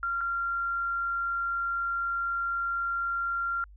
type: tone with dropouts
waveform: sine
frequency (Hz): 1382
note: F6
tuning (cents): -19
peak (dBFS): -27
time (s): 0.03-3.64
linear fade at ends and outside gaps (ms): 1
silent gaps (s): 0.208-0.212
effects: added 50 Hz sine -48 dBFS peak until 3.76 s